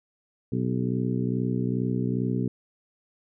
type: harmonic tone with a mistuned harmonic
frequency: 62.4 Hz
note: B1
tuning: 19 cents sharp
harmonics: 2 / 3 / 4 / 5 / 6 / 7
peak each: -28 / -29 / -29 / -37 / -35 / -37 dBFS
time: 0.52-2.48 s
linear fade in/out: 5 ms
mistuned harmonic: 7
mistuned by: -31 cents
effects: none